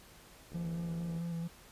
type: click train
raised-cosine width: 2 ms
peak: -38 dBFS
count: 51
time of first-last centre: 0.52-1.177 s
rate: 76.1 Hz
type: tone with vibrato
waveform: triangle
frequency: 168.6 Hz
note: E3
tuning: 39 cents sharp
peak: -33 dBFS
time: 0.54-1.48 s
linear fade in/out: 10 ms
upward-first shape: square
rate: 4.5 Hz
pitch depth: 19 cents each way
effects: pink hiss -57 dBFS RMS until 1.71 s + resampled to 32000 Hz